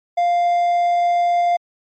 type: tone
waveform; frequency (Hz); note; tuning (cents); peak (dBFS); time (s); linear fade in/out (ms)
triangle; 698.5; F5; 0; -12; 0.17-1.57; 10
effects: MP3 32 kbps